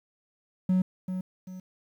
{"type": "tone with echo", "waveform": "triangle", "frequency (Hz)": 185, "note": "F#3", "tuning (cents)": 0, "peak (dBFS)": -18, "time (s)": [0.69, 0.82], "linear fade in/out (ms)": 5, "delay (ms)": 390, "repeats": 2, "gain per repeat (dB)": -9, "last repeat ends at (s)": 1.6, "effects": ["tanh soft clip ceiling -14 dBFS", "10-bit"]}